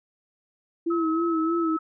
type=tone with vibrato; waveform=sine; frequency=329.6 Hz; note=E4; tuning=in tune; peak=-22 dBFS; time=0.86-1.77 s; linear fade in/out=10 ms; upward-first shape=sine; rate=3.2 Hz; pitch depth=61 cents each way
type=tone with pitch glide; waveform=sine; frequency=1286 to 1297.2 Hz; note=E6 to E6; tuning=-43 to -28 cents; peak=-28 dBFS; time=0.9-1.79 s; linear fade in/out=10 ms; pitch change=+15 cents; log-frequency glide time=1.22-1.39 s
effects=none